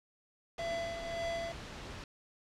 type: noise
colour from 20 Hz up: pink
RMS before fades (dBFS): -45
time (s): 0.58-2.04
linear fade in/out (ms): 2
type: tone with tremolo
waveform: square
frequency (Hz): 672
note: E5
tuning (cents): +33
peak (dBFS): -34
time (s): 0.59-1.52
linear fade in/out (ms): 2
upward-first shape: triangle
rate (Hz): 1.8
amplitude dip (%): 60
effects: low-pass 5000 Hz 12 dB/octave